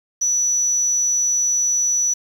sine tone, 5920 Hz, F#8, in tune, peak -15 dBFS, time 0.21-2.14 s, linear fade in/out 10 ms, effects tanh soft clip ceiling -11 dBFS + 7-bit

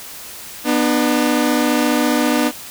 sawtooth tone pair together, 245.3 / 300 Hz, B3 / D4, -12 / +37 cents, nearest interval minor third, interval 349 cents, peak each -13 dBFS, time 0.64-2.52 s, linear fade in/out 50 ms, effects white hiss -34 dBFS RMS until 2.7 s

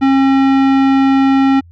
sine tone with tanh clipping, 270 Hz, C#4, 45 cents flat, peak -10 dBFS, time 0.01-1.61 s, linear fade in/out 20 ms, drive 18 dB, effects added 85 Hz sine -38 dBFS peak until 1.71 s

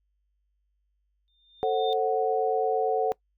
sine tone with exponential growth, 3612 Hz, A7, 45 cents sharp, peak -31 dBFS, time 1.28-1.93 s, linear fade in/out 0 ms, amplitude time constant 140 ms
sine chord, F# diminished, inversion first, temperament just, 444 / 532.8 / 740 Hz, A4 / C5 / F#5, +16 / +31 / 0 cents, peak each -25 / -30 / -26 dBFS, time 1.63-3.12 s, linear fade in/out 0 ms
effects noise-tail reverb RT60 0.1 s tail -22 dB re dry + added 50 Hz sine -70 dBFS peak until 3.37 s

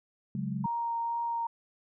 sine chord, C# suspended fourth, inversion none, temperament just, 138.59 / 184.79 / 207.9 Hz, C#3 / F#3 / G#3, 0 / -2 / +2 cents, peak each -35 dBFS, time 0.35-0.66 s, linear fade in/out 2 ms
sine tone with vibrato, 932.3 Hz, A#5, in tune, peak -29 dBFS, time 0.64-1.47 s, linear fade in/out 5 ms, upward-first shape triangle, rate 2.2 Hz, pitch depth 10 cents each way
effects none

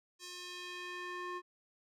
square tone with band-pass filter sweep, 357.8 Hz, F4, 42 cents sharp, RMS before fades -44 dBFS, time 0.19-1.42 s, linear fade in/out 50 ms, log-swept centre 5800 to 1100 Hz, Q 1.2, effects none

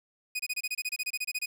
sawtooth tone bursts, 2489 Hz, D#7, in tune, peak -26 dBFS, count 16, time 0.35-1.46 s, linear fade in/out 10 ms, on 45 ms, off 26 ms, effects 10-bit

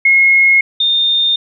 sine tone pair in turn, 2162 / 3636 Hz, C#7 / A#7, -44 / -44 cents, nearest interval major sixth, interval 900 cents, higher second, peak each -6 / -10 dBFS, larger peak first, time 0.05-0.61 / 0.8-1.36 s, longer neither, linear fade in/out 5 ms, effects none

